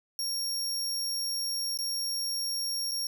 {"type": "tone with dropouts", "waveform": "sawtooth", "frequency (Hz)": 5560, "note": "F8", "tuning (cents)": -9, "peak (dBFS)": -27, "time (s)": [0.19, 3.07], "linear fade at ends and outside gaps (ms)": 1, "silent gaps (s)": [[1.774, 1.788], [2.912, 2.917]], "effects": []}